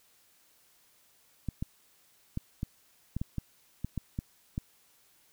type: clicks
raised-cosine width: 5 ms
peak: -20 dBFS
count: 11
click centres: 1.487 / 1.625 / 2.374 / 2.631 / 3.166 / 3.215 / 3.383 / 3.846 / 3.977 / 4.189 / 4.579 s
effects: white hiss -65 dBFS RMS until 5.32 s